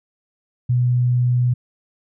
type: tone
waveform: sine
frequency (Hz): 123.47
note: B2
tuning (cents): 0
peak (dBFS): -14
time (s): 0.69-1.54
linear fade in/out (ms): 10
effects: none